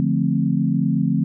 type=chord; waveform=sine; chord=D minor seventh; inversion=none; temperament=equal; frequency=146.83 / 174.61 / 220 / 261.6 Hz; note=D3 / F3 / A3 / C4; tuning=0 / 0 / 0 / 0 cents; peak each=-22 / -21 / -22 / -23 dBFS; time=0-1.24 s; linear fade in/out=0 ms; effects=none